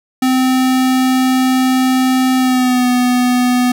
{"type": "tone with pitch glide", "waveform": "square", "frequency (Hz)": [258.2, 248.1], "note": ["C4", "B3"], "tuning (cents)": [-23, 8], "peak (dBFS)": -11, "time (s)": [0.22, 3.72], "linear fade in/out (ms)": 5, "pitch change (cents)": -69, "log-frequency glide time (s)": [2.37, 2.88], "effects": []}